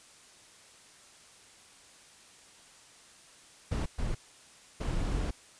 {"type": "noise bursts at uneven times", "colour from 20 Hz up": "brown", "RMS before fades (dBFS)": -31, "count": 3, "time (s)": [[3.71, 3.86], [3.98, 4.15], [4.8, 5.31]], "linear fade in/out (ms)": 10, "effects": ["white hiss -56 dBFS RMS until 5.59 s", "resampled to 22050 Hz"]}